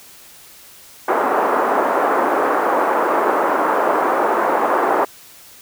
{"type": "band-pass noise", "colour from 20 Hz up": "white", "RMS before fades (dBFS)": -17, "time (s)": [1.08, 5.05], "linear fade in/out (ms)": 5, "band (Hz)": [310, 1200], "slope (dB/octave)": 24, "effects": ["white hiss -43 dBFS RMS until 5.61 s"]}